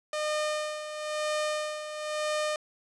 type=tone with tremolo; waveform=sawtooth; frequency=608 Hz; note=D#5; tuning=40 cents flat; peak=-23 dBFS; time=0.13-2.56 s; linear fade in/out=2 ms; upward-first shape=sine; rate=1 Hz; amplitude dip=65%; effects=resampled to 22050 Hz + 10-bit